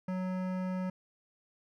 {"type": "tone with hard clipping", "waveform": "sine", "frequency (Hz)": 185, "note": "F#3", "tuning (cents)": 0, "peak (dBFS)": -34, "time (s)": [0.08, 0.9], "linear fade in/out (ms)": 5, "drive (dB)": 16, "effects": []}